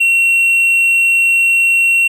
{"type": "tone", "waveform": "triangle", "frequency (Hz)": 2729, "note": "F7", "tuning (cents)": -41, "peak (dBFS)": -7, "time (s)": [0, 2.08], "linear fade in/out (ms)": 10, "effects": []}